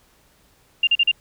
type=tone bursts; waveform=sine; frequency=2794 Hz; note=F7; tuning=in tune; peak=-13 dBFS; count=4; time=0.83-1.115 s; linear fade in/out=5 ms; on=42 ms; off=39 ms; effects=pink hiss -58 dBFS RMS until 1.2 s